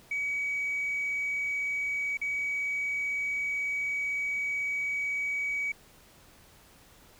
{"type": "tone with dropouts", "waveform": "sine", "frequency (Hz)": 2269, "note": "C#7", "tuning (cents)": 40, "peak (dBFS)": -27, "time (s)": [0.11, 5.72], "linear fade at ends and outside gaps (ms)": 5, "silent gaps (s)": [2.172, 2.214], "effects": ["tanh soft clip ceiling -25 dBFS", "pink hiss -57 dBFS RMS until 7.19 s"]}